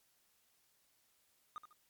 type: tone with echo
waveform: triangle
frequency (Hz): 1228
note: D#6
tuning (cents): -23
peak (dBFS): -40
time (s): 1.56-1.58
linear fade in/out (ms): 0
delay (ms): 74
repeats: 2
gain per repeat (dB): -9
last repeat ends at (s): 1.728
effects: white hiss -74 dBFS RMS until 1.89 s + MP3 96 kbps